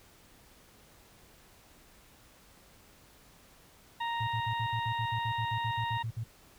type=harmonic tone; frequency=932 Hz; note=A#5; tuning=1 cent flat; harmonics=1 / 2 / 3 / 4; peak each=-32 / -39 / -44 / -44 dBFS; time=4-6.03 s; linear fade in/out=10 ms
type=tone bursts; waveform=sine; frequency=113.2 Hz; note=A2; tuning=50 cents sharp; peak=-32 dBFS; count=16; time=4.2-6.24 s; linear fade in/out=10 ms; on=75 ms; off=56 ms
effects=pink hiss -59 dBFS RMS until 6.58 s